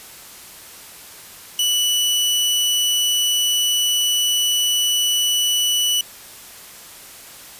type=tone; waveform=sawtooth; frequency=2960 Hz; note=F#7; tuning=in tune; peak=-13 dBFS; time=1.59-6.01 s; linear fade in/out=2 ms; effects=white hiss -40 dBFS RMS until 7.59 s + resampled to 32000 Hz